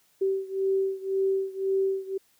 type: beating tone pair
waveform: sine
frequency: 385.5 / 387.4 Hz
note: G4 / G4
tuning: -29 / -20 cents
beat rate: 1.9 Hz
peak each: -26 / -28 dBFS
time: 0.21-2.18 s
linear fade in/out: 10 ms
effects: white hiss -65 dBFS RMS until 2.39 s